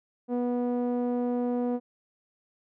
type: tone with low-pass filter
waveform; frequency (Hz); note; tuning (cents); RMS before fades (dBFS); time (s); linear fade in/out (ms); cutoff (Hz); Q
sawtooth; 244.4; B3; -18; -28; 0.28-1.8; 50; 580; 1.4
effects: none